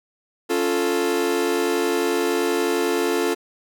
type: chord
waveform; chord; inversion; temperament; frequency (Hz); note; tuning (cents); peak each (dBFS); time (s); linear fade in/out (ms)
40% pulse; Db augmented; none; equal; 277.2 / 349.2 / 440; Db4 / F4 / A4; 0 / 0 / 0; -26 / -22 / -22; 0.49-3.35; 20
effects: none